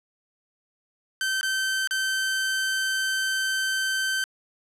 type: tone with dropouts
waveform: sawtooth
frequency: 1546 Hz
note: G6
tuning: 24 cents flat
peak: -20 dBFS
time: 1.21-4.24 s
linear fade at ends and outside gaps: 1 ms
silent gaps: 1.411-1.43 / 1.874-1.909 s
effects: low-pass 12000 Hz 12 dB/octave